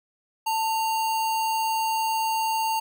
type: tone with sample-and-hold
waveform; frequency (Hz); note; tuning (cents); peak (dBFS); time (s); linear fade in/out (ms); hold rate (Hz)
sine; 891; A5; +22; -22; 0.46-2.8; 10; 3675
effects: none